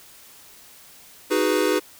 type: chord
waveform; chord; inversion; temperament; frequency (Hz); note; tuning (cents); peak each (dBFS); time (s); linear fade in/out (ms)
square; G# minor seventh; second; equal; 311.1 / 370 / 415.3 / 493.9; D#4 / F#4 / G#4 / B4; 0 / 0 / 0 / 0; -25; 1.3-1.8; 20
effects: white hiss -48 dBFS RMS until 1.99 s